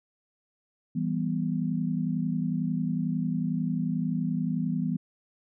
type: chord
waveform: sine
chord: E minor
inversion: none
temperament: equal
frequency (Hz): 164.81 / 196 / 246.9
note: E3 / G3 / B3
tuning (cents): 0 / 0 / 0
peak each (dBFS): -29 / -31 / -30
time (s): 0.95-4.97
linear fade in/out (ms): 10
effects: none